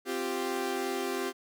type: chord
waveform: sawtooth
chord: C suspended fourth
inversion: none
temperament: equal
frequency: 261.6 / 349.2 / 392 Hz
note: C4 / F4 / G4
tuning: 0 / 0 / 0 cents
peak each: -33 / -32 / -29 dBFS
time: 0.05-1.33 s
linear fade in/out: 50 ms
effects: none